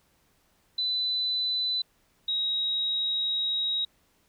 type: tone pair in turn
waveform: sine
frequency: 4000 / 3807 Hz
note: B7 / A#7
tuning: +21 / +36 cents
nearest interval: minor second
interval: 85 cents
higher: first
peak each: -25 dBFS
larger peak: neither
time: 0.78-1.82 / 2.28-3.85 s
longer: second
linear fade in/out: 5 ms
effects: pink hiss -67 dBFS RMS until 4.28 s